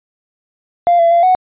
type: tone with pitch steps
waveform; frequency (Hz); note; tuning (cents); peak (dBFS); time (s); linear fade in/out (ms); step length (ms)
triangle; 695 / 675 / 686 / 740; F5 / E5 / F5 / F#5; -9 / +41 / -31 / 0; -4; 0.87-1.35; 0; 120
effects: tanh soft clip ceiling -4 dBFS + resampled to 8000 Hz